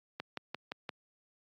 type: click train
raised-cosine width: 0.3 ms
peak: -21 dBFS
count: 5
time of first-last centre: 0.2-0.892 s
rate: 5.78 Hz
effects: high-pass 150 Hz 12 dB/octave + AAC 64 kbps